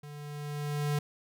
square tone with level ramp, 146.83 Hz, D3, in tune, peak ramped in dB -44 to -27 dBFS, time 0.03-0.99 s, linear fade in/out 5 ms, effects none

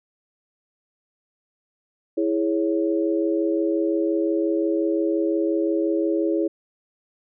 sine chord, C# minor, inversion first, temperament equal, 329.6 / 415.3 / 554.4 Hz, E4 / G#4 / C#5, 0 / 0 / 0 cents, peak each -21 / -25 / -27 dBFS, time 2.17-6.48 s, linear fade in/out 10 ms, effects none

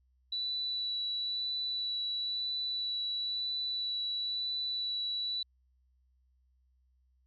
sine tone with vibrato, 3951 Hz, B7, in tune, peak -32 dBFS, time 0.32-5.43 s, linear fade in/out 5 ms, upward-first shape sine, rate 1 Hz, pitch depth 10 cents each way, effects added 63 Hz sine -67 dBFS peak until 7.26 s

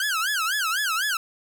sawtooth tone with vibrato, 1480 Hz, F#6, in tune, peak -19 dBFS, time 0-1.17 s, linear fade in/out 2 ms, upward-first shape sine, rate 4 Hz, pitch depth 260 cents each way, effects none

